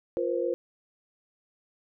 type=chord; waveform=sine; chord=F suspended fourth; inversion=none; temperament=equal with one note detuned; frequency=349.2 / 476 / 523.3 Hz; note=F4 / Bb4 / C5; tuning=0 / +36 / 0 cents; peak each=-30 dBFS; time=0.17-0.54 s; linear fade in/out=0 ms; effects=none